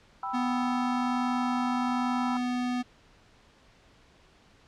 sine chord, E minor, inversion first, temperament equal, 784 / 987.8 / 1318.5 Hz, G5 / B5 / E6, 0 / 0 / 0 cents, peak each -35 dBFS, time 0.23-2.37 s, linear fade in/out 2 ms
square tone, 247.6 Hz, B3, 5 cents sharp, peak -28 dBFS, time 0.33-2.83 s, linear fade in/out 20 ms
effects pink hiss -59 dBFS RMS until 4.67 s + low-pass 5000 Hz 12 dB/octave

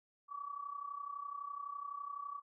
sine tone with amplitude modulation, 1143 Hz, D6, 47 cents flat, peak -38 dBFS, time 0.28-2.42 s, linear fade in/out 50 ms, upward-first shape sine, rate 31.9 Hz, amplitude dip 75%, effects none

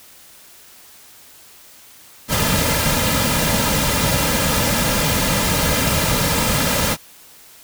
pink noise with comb filter, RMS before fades -18 dBFS, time 2.28-6.97 s, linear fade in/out 50 ms, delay 2.7 ms, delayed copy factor -0.6, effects white hiss -45 dBFS RMS until 7.63 s

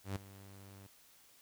sawtooth tone with ADSR envelope, 98 Hz, G2, in tune, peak -31 dBFS, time 0.04-0.87 s, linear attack 120 ms, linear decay 9 ms, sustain -18 dB, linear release 3 ms, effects white hiss -64 dBFS RMS until 1.41 s

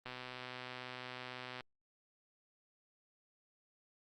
click train, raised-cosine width 0.3 ms, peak -29 dBFS, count 196, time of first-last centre 0.06-1.608 s, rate 126 Hz, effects Opus 32 kbps

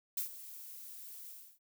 violet noise with ADSR envelope, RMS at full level -34 dBFS, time 0.17-1.59 s, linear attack 5 ms, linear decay 110 ms, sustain -15 dB, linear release 300 ms, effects noise-tail reverb RT60 0.1 s tail -26 dB re dry

